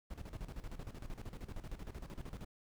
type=noise with tremolo; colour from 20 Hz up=brown; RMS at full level=-43 dBFS; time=0.1-2.45 s; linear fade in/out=10 ms; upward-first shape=square; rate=13 Hz; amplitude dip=75%; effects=none